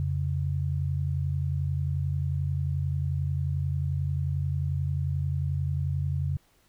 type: tone pair together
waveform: sine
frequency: 87.31 / 138.59 Hz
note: F2 / C#3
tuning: 0 / 0 cents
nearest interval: minor sixth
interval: 800 cents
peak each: -28 / -28 dBFS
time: 0-6.37 s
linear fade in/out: 0 ms
effects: pink hiss -65 dBFS RMS until 6.68 s